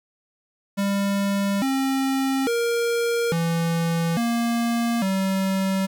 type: tone with pitch steps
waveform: square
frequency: 198.9 / 268.3 / 468.8 / 166.9 / 234 / 191.9 Hz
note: G3 / C4 / A#4 / E3 / A#3 / G3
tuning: +25 / +44 / +10 / +22 / +7 / -37 cents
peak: -21 dBFS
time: 0.77-5.87 s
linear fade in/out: 20 ms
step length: 850 ms
effects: 9-bit